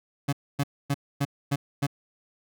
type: tone bursts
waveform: 30% pulse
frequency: 141.1 Hz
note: C#3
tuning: 31 cents sharp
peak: -20 dBFS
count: 6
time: 0.28-1.868 s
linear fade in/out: 10 ms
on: 48 ms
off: 260 ms
effects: none